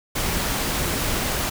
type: noise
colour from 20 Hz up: pink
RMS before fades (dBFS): -24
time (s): 0.15-1.5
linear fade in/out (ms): 10
effects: none